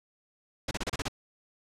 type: noise bursts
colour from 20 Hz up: pink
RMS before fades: -31 dBFS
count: 7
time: 0.68-1.083 s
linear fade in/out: 5 ms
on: 31 ms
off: 31 ms
effects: low-pass 7000 Hz 12 dB/octave